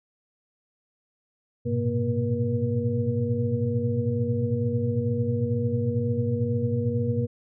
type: tone cluster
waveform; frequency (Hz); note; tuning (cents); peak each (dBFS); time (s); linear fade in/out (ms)
sine; 103.1 / 116.3 / 125.3 / 235.7 / 478.7; G#2 / A#2 / B2 / A#3 / A#4; -12 / -4 / +25 / +19 / +46; -29; 1.65-7.27; 20
effects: none